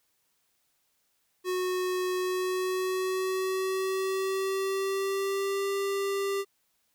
square tone with pitch glide, 366.7 to 395.3 Hz, F#4 to G4, -15 to +15 cents, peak -28 dBFS, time 1.44-6.45 s, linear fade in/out 50 ms, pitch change +130 cents, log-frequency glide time 2.18-5.69 s, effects white hiss -73 dBFS RMS until 6.94 s

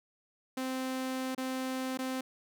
sawtooth tone with dropouts, 260 Hz, C4, 11 cents flat, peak -29 dBFS, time 0.57-2.21 s, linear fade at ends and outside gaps 5 ms, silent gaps 1.349-1.378 / 1.975-1.988 s, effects none

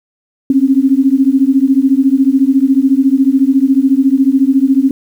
sine beating tone pair, 262.2 / 276.2 Hz, C4 / C#4, +4 / -6 cents, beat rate 14 Hz, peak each -10 dBFS, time 0.5-4.91 s, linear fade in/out 2 ms, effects 7-bit

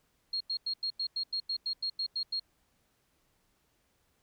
sine tone bursts, 4264 Hz, C8, 32 cents sharp, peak -30 dBFS, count 13, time 0.33-2.397 s, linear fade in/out 5 ms, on 75 ms, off 91 ms, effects pink hiss -73 dBFS RMS until 4.22 s

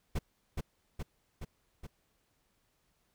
brown noise with echo, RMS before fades -30 dBFS, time 0.15-0.19 s, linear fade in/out 10 ms, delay 420 ms, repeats 4, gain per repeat -3 dB, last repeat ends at 1.87 s, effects pink hiss -75 dBFS RMS until 3.14 s

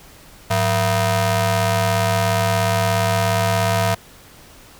sawtooth ring-modulated tone, 285 Hz, C#4, 48 cents sharp, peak -9 dBFS, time 0.5-3.95 s, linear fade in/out 10 ms, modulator 389 Hz, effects pink hiss -45 dBFS RMS until 4.79 s

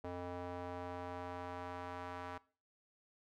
square tone with band-pass filter sweep, 88.8 Hz, F2, 29 cents sharp, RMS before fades -45 dBFS, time 0.04-2.38 s, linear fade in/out 5 ms, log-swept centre 600 to 1100 Hz, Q 1.2, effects noise-tail reverb RT60 0.4 s tail -21 dB re dry

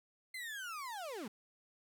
35% pulse linear sweep, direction down, 2091 to 185 Hz, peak -40 dBFS, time 0.34-1.28 s, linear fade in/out 5 ms, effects none

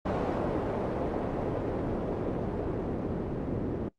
white noise with low-pass filter sweep, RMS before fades -31 dBFS, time 0.05-3.89 s, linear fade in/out 10 ms, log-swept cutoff 580 to 330 Hz, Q 1.2, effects noise-tail reverb RT60 0.1 s tail -20 dB re dry + Opus 48 kbps

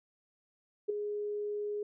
sine tone with ADSR envelope, 415.3 Hz, G#4, in tune, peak -25 dBFS, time 0.88-1.83 s, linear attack 18 ms, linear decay 6 ms, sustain -8 dB, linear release 3 ms, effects none

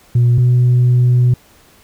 sine tone pair in turn, 120.7 / 123.66 Hz, B2 / B2, -39 / +3 cents, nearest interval unison, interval 42 cents, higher second, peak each -6 dBFS, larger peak neither, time 0.15-0.38 / 0.38-1.34 s, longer second, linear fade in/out 5 ms, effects tanh soft clip ceiling -6 dBFS + pink hiss -48 dBFS RMS until 1.83 s

